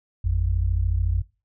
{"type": "tone pair together", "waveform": "sine", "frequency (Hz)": [53.51, 87.31], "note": ["A1", "F2"], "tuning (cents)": [-48, 0], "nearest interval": "minor sixth", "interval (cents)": 848, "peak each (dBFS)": -22, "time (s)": [0.24, 1.22], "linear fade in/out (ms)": 10, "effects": ["noise-tail reverb RT60 0.3 s tail -22 dB re dry"]}